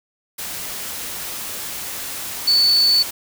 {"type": "tone in noise", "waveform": "sine", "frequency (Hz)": 4472, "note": "C#8", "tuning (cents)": 14, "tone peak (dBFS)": -12, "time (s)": [2.47, 3.03], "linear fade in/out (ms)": 10, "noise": "white", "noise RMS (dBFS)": -29, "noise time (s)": [0.38, 3.11], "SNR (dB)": 14, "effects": []}